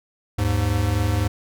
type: tone pair together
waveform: square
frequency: 79.09 / 102.8 Hz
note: D#2 / G#2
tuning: +29 / -17 cents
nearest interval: perfect fourth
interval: 454 cents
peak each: -24 / -21 dBFS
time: 0.38-1.28 s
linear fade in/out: 10 ms
effects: none